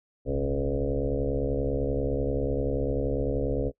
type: tone with frequency modulation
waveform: sine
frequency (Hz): 274.3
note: C#4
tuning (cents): -18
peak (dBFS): -24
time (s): 0.25-3.72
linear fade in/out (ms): 50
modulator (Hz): 70.2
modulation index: 4.1
effects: noise-tail reverb RT60 0.1 s tail -22 dB re dry